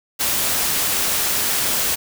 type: noise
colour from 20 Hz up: white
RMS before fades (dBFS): -20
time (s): 0.19-1.96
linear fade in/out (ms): 20
effects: none